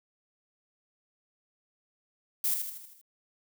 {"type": "noise with echo", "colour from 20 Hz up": "violet", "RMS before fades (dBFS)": -28, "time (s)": [2.44, 2.54], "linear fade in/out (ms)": 2, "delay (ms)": 79, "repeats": 6, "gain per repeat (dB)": -5, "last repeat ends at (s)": 3.014, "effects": []}